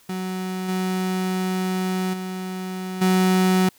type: tone with level steps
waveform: 35% pulse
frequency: 185.9 Hz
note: F#3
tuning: 8 cents sharp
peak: -24 / -20 / -26 / -14 dBFS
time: 0.09-3.69 s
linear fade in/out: 5 ms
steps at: 0.68 / 2.13 / 3.01 s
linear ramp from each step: 10 ms
effects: white hiss -55 dBFS RMS until 3.78 s